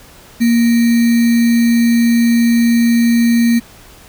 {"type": "tone with sample-and-hold", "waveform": "sine", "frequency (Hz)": 233.9, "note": "A#3", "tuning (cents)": 6, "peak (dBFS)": -8, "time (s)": [0.4, 3.6], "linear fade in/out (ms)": 20, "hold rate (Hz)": 2100, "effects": ["pink hiss -41 dBFS RMS until 4.08 s"]}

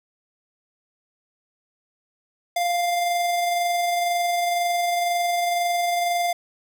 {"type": "tone with amplitude modulation", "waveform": "square", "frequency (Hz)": 698.5, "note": "F5", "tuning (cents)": 0, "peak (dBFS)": -20, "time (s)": [2.56, 6.33], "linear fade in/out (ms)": 5, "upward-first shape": "sine", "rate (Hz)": 22, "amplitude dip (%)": 25, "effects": []}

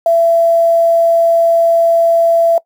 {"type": "tone with quantisation", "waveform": "sine", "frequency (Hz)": 670, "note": "E5", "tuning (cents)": 28, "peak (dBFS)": -7, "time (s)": [0.06, 2.58], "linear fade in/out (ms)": 2, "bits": 6, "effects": ["noise-tail reverb RT60 0.1 s tail -21 dB re dry"]}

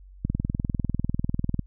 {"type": "click train", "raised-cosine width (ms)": 5, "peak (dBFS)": -12, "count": 28, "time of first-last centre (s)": [0.25, 1.593], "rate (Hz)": 20.1, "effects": ["added 47 Hz sine -45 dBFS peak until 1.66 s"]}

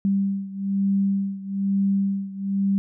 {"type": "beating tone pair", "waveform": "sine", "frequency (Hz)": [196.3, 197.4], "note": ["G3", "G3"], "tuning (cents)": [3, 12], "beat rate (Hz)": 1.1, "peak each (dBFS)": [-22, -25], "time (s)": [0.05, 2.78], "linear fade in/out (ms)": 0, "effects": []}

